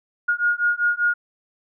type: beating tone pair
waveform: sine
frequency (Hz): 1429 / 1434.1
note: F6 / F6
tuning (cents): +39 / +45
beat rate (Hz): 5.1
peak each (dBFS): -21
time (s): 0.28-1.14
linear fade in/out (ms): 10
effects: none